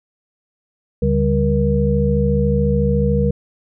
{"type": "tone cluster", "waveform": "sine", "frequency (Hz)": [73.6, 144.1, 198, 474.3], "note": ["D2", "D3", "G3", "A#4"], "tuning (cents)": [4, -33, 18, 30], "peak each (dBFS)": -19, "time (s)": [1.02, 3.31], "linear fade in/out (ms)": 5, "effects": []}